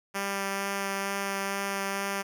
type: tone with vibrato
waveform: 5% pulse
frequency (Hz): 197.2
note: G3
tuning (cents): +11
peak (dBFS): -18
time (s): 0.14-2.23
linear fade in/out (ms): 20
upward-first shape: sine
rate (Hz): 2.2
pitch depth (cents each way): 8
effects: none